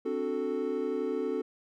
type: chord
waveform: triangle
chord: D dominant seventh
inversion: third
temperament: equal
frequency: 261.6 / 293.7 / 370 / 440 Hz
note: C4 / D4 / F#4 / A4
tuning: 0 / 0 / 0 / 0 cents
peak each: -34 / -35 / -33 / -30 dBFS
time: 0.05-1.42 s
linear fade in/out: 10 ms
effects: none